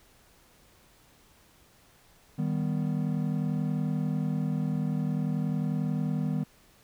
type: chord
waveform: triangle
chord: Eb augmented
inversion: none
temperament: equal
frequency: 155.56 / 196 / 246.9 Hz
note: Eb3 / G3 / B3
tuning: 0 / 0 / 0 cents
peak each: -27 / -30 / -31 dBFS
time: 2.38-6.44 s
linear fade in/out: 10 ms
effects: pink hiss -60 dBFS RMS until 6.83 s